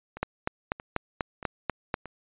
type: two click trains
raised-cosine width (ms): 0.5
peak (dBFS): -24 / -11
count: 4 / 8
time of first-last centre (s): 0.17-2.057 / 0.23-1.941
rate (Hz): 1.59 / 4.09
effects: resampled to 8000 Hz